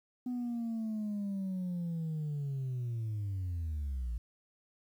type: linear sweep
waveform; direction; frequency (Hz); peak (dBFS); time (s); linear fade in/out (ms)
sine; down; 250.3 to 55; -31; 0.26-4.18; 5
effects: tanh soft clip ceiling -32 dBFS + 11-bit